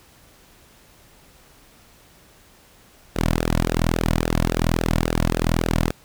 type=tone with flanger; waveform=sawtooth; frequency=41.2 Hz; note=E1; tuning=in tune; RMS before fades=-21 dBFS; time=3.15-5.92 s; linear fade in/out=20 ms; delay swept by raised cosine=0.91 to 2.51 ms; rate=3.6 Hz; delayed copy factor=-0.8; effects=pink hiss -52 dBFS RMS until 6.04 s